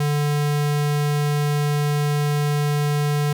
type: tone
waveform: square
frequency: 146.83 Hz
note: D3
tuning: in tune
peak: -19 dBFS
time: 0-3.33 s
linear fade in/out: 5 ms
effects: none